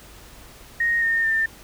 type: tone with pitch steps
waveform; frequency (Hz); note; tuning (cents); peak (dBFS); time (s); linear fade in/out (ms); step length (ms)
sine; 1864.7 / 1829.5 / 1794.9; A#6 / A#6 / A6; 0 / -33 / +34; -18; 0.8-1.46; 5; 220
effects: added 50 Hz sine -49 dBFS peak until 1.63 s + pink hiss -46 dBFS RMS until 1.63 s